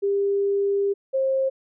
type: tone pair in turn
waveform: sine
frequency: 399.3 / 533 Hz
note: G4 / C5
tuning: +32 / +32 cents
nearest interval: perfect fourth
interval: 500 cents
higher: second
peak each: -19 dBFS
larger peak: neither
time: 0.02-0.94 / 1.13-1.5 s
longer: first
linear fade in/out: 20 ms
effects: none

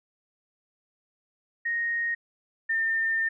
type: tone pair in turn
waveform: sine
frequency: 1864.7 / 1806.4 Hz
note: A#6 / A6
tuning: 0 / +45 cents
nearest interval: minor second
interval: 55 cents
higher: first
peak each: -25 / -23 dBFS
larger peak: second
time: 1.65-2.15 / 2.69-3.29 s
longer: second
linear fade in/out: 10 ms
effects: none

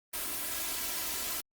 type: noise with comb filter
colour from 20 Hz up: white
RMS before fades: -35 dBFS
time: 0.13-1.41 s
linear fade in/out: 10 ms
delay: 3 ms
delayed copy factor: +0.6
effects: Opus 32 kbps

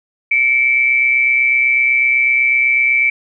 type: tone pair together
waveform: sine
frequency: 2186 / 2314 Hz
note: C#7 / D7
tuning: -25 / -26 cents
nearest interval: minor second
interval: 99 cents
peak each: -18 / -11 dBFS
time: 0.31-3.1 s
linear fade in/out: 5 ms
effects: none

